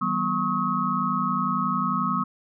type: tone cluster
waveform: sine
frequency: 160.6 / 191.5 / 242.8 / 1098 / 1273 Hz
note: E3 / G3 / B3 / C#6 / D#6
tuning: -45 / -40 / -29 / -17 / +39 cents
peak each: -34 / -29 / -30 / -27 / -26 dBFS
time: 0.01-2.24 s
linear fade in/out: 10 ms
effects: none